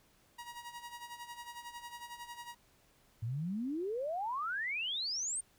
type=tone with tremolo; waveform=sawtooth; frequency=953 Hz; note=A#5; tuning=38 cents sharp; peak=-39 dBFS; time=0.38-2.55 s; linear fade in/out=10 ms; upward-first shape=sine; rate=11 Hz; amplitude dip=70%
type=exponential sweep; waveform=sine; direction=up; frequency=106.3 to 9000 Hz; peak=-34 dBFS; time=3.22-5.41 s; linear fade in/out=10 ms
effects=pink hiss -68 dBFS RMS until 5.58 s